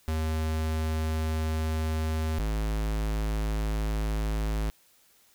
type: tone pair in turn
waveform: square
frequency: 79 / 53.25 Hz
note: D#2 / G#1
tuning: +27 / +44 cents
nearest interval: perfect fifth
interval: 683 cents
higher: first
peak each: -27 dBFS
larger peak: neither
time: 0.08-2.39 / 2.39-4.7 s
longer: neither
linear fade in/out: 0 ms
effects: white hiss -62 dBFS RMS until 5.34 s